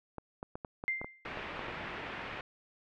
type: clicks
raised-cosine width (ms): 1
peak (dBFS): -26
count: 10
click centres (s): 0.183 / 0.429 / 0.555 / 0.648 / 0.839 / 1.015 / 1.045 / 1.373 / 1.593 / 1.684
type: tone with exponential decay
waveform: sine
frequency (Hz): 2093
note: C7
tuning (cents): 0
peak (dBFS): -27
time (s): 0.88-1.26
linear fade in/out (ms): 0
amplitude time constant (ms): 81
type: low-pass noise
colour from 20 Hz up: white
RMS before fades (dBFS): -42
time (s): 1.25-2.41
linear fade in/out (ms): 2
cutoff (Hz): 2500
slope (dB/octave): 24
effects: none